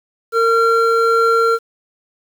triangle tone pair together, 457.9 / 1372.1 Hz, A#4 / F6, -31 / -31 cents, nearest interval octave + perfect fifth, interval 1900 cents, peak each -12 dBFS, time 0.32-1.59 s, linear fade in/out 50 ms, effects 7-bit

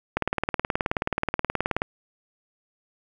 click train, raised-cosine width 0.5 ms, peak -8 dBFS, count 32, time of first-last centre 0.17-1.819 s, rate 18.8 Hz, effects 8-bit

